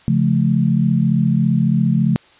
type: chord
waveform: sine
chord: Db augmented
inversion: none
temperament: just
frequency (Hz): 138.59 / 173.24 / 216.5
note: Db3 / F3 / A3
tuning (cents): 0 / -14 / -28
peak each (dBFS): -17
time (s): 0.08-2.16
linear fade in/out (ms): 0
effects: white hiss -49 dBFS RMS until 2.39 s + resampled to 8000 Hz